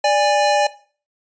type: tone pair together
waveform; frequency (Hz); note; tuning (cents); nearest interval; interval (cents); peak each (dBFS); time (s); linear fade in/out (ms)
square; 587.3 / 821.3; D5 / G#5; 0 / -20; tritone; 580; -17; 0.04-0.67; 5
effects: noise-tail reverb RT60 0.4 s tail -17 dB re dry + resampled to 16000 Hz